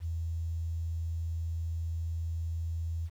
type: tone with quantisation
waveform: sine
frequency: 82.6 Hz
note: E2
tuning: 4 cents sharp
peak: -31 dBFS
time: 0-3.1 s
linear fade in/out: 50 ms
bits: 10
effects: none